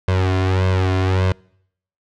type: tone with flanger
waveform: sawtooth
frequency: 93.5 Hz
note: F#2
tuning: 19 cents sharp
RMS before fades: -17 dBFS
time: 0.08-1.32 s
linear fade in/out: 0 ms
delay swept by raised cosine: 1.9 to 2.9 ms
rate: 1.7 Hz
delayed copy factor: +1
effects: noise-tail reverb RT60 0.7 s tail -26 dB re dry + low-pass 4000 Hz 12 dB/octave